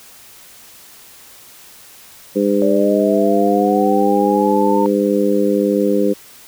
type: harmonic tone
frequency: 101.5 Hz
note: G#2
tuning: 39 cents flat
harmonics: 2 / 3 / 4 / 5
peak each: -18 / -18 / -18 / -18 dBFS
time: 2.35-6.14 s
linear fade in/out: 20 ms
type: linear sweep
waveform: sine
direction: up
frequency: 570 to 910 Hz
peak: -17 dBFS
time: 2.62-4.86 s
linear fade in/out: 0 ms
effects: white hiss -42 dBFS RMS until 6.47 s